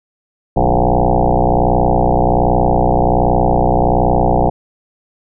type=tone with frequency modulation; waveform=sine; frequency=351.6 Hz; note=F4; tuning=12 cents sharp; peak=-9 dBFS; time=0.56-4.5 s; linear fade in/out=10 ms; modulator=61.3 Hz; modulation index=7.8; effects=none